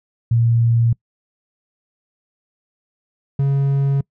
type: tone pair in turn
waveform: sine / triangle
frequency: 116.54 / 138.59 Hz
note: A#2 / C#3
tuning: 0 / 0 cents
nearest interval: minor third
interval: 300 cents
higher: second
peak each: -12 dBFS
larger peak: neither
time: 0.31-0.93 / 3.39-4.01 s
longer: neither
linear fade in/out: 5 ms
effects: noise-tail reverb RT60 0.1 s tail -25 dB re dry